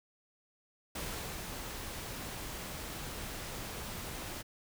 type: noise with ADSR envelope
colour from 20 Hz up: pink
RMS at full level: -39 dBFS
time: 0.95-4.43 s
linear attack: 6 ms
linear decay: 450 ms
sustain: -3 dB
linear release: 24 ms
effects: none